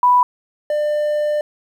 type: tone pair in turn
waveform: sine / triangle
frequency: 987.8 / 597.3 Hz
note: B5 / D5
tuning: 0 / +29 cents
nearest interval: major sixth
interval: 871 cents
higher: first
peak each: -9 / -14 dBFS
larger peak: first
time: 0.03-0.23 / 0.7-1.41 s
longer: second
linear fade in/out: 2 ms
effects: 8-bit